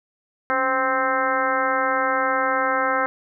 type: harmonic tone with a mistuned harmonic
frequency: 261.6 Hz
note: C4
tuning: in tune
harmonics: 1 / 2 / 3 / 4 / 5 / 6 / 7 / 8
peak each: -32 / -25 / -27 / -26 / -24 / -26 / -31 / -33 dBFS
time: 0.5-3.06 s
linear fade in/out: 0 ms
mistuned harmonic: 1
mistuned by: +90 cents
effects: none